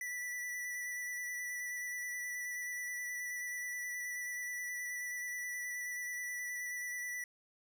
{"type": "tone with vibrato", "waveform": "square", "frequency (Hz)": 1966, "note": "B6", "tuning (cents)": -8, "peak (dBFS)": -39, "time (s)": [0.01, 7.24], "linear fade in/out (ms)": 2, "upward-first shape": "square", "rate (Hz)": 9.4, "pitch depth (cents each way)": 12, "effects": []}